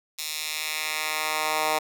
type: tone with high-pass filter sweep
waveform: 10% pulse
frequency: 155.1 Hz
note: D#3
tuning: 5 cents flat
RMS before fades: -28 dBFS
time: 0.18-1.79 s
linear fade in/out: 10 ms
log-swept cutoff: 4100 to 750 Hz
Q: 1
effects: none